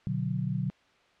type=chord; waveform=sine; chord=B minor; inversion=none; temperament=just; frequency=123.47 / 148.16 / 185.21 Hz; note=B2 / D3 / F#3; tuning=0 / +16 / +2 cents; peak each=-32 dBFS; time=0.07-0.7 s; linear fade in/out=0 ms; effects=white hiss -63 dBFS RMS until 1.2 s + low-pass 3000 Hz 12 dB/octave